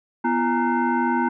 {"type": "tone with frequency modulation", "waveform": "sine", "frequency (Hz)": 340, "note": "F4", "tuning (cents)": -46, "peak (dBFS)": -18, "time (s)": [0.24, 1.29], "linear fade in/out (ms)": 10, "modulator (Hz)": 586, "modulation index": 1.7, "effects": []}